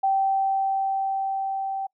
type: tone with level ramp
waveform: sine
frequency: 777 Hz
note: G5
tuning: 16 cents flat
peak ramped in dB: -18 to -26 dBFS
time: 0.03-1.87 s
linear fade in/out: 10 ms
effects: noise-tail reverb RT60 0.1 s tail -26 dB re dry